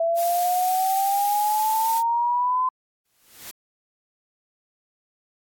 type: exponential sweep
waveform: sine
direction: up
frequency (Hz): 661 to 1028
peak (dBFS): -19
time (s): 0-2.69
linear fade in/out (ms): 5
type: noise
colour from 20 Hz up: blue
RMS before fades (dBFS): -31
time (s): 0.15-2.03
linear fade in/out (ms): 50
type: noise with exponential growth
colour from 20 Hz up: white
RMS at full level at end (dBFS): -35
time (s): 3.05-3.51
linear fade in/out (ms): 5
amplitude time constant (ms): 100
effects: AAC 64 kbps